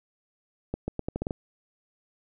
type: accelerating click train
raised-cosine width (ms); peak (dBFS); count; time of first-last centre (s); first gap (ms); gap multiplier
2; -16; 8; 0.74-1.308; 140; 0.81
effects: none